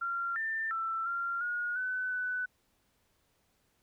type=tone with pitch steps; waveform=sine; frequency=1380 / 1788 / 1334 / 1383 / 1440 / 1507 / 1496 Hz; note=F6 / A6 / E6 / F6 / F#6 / F#6 / F#6; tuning=-21 / +27 / +20 / -17 / -47 / +31 / +19 cents; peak=-31 dBFS; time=0.01-2.46 s; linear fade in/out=10 ms; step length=350 ms; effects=pink hiss -73 dBFS RMS until 3.82 s